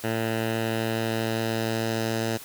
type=tone with low-pass filter sweep; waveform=10% pulse; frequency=112.8 Hz; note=A2; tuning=44 cents sharp; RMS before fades=-27 dBFS; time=0.03-2.38 s; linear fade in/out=20 ms; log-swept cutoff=2600 to 6500 Hz; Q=1.3; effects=white hiss -43 dBFS RMS until 2.44 s + high-pass 60 Hz 12 dB/octave